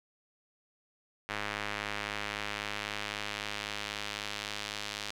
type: tone with band-pass filter sweep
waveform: square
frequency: 51.91 Hz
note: G#1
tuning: in tune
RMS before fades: -38 dBFS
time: 1.29-5.11 s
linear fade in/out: 0 ms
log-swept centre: 2000 to 3900 Hz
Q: 1.1
effects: none